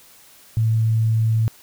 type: tone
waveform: sine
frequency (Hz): 111.7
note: A2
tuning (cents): +27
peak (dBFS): -15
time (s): 0.57-1.48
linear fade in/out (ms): 0
effects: white hiss -49 dBFS RMS until 1.62 s